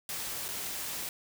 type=noise with dropouts; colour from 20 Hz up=white; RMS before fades=-37 dBFS; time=0.09-1.09 s; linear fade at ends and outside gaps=1 ms; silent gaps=0.482-0.487 s; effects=none